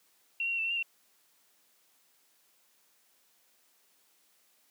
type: tone with pitch steps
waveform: sine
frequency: 2732 / 2752 / 2736 / 2658 / 2716 / 2791 / 2722 Hz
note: F7 / F7 / F7 / E7 / F7 / F7 / F7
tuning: -39 / -26 / -36 / +14 / -49 / -2 / -45 cents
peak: -29 dBFS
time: 0.4-0.827 s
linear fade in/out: 2 ms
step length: 61 ms
effects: white hiss -68 dBFS RMS until 4.7 s + high-pass 200 Hz 12 dB/octave